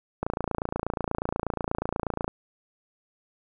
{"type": "click train", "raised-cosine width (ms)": 1, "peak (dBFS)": -13, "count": 59, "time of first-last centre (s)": [0.23, 2.279], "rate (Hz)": 28.3, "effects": []}